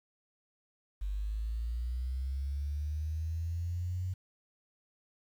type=linear sweep; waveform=sine; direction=up; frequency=48.3 to 92.9 Hz; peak=-32 dBFS; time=1.01-4.14 s; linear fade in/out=10 ms; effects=10-bit